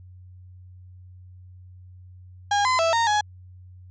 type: tone with pitch steps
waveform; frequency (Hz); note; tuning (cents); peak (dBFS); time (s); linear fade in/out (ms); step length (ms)
35% pulse; 815 / 1022 / 659 / 924 / 838; G#5 / C6 / E5 / A#5 / G#5; -33 / -41 / -1 / -16 / +15; -17; 2.51-3.21; 5; 140
effects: added 91 Hz sine -43 dBFS peak until 3.9 s + resampled to 16000 Hz